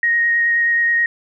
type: tone with vibrato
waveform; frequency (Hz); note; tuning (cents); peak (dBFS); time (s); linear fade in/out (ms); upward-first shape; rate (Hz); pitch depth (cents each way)
sine; 1872; A#6; +7; -13; 0.03-1.06; 2; sine; 9.4; 10
effects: none